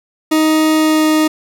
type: tone with pitch glide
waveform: 40% pulse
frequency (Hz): 312.9 to 310.6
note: D#4 to D#4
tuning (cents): +10 to -3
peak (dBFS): -9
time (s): 0.31-1.28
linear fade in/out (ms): 10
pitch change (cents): -13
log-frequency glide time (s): 0.75-1.07
effects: none